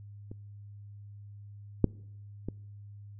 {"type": "clicks", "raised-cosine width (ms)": 3, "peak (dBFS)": [-30, -8, -21], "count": 3, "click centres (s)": [0.315, 1.843, 2.486], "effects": ["noise-tail reverb RT60 0.8 s tail -25 dB re dry", "added 102 Hz sine -45 dBFS peak until 3.19 s"]}